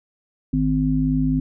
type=harmonic tone; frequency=51.8 Hz; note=G#1; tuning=4 cents flat; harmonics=1 / 3 / 5; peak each=-25 / -22 / -19 dBFS; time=0.53-1.4 s; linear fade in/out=5 ms; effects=none